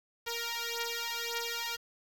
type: beating tone pair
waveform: 5% pulse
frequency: 466.2 / 468 Hz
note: A#4 / A#4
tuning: 0 / +7 cents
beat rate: 1.8 Hz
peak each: -25 dBFS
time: 0.26-1.77 s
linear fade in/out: 20 ms
effects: 9-bit